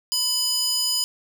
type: tone with high-pass filter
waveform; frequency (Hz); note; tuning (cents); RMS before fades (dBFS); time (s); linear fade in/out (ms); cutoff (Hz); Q
square; 996; B5; +14; -23; 0.12-1.04; 0; 4700; 2.3
effects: none